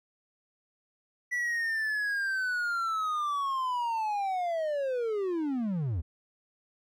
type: linear sweep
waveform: triangle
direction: down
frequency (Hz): 1968 to 70.1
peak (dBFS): -26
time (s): 1.31-6.02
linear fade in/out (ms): 20
effects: none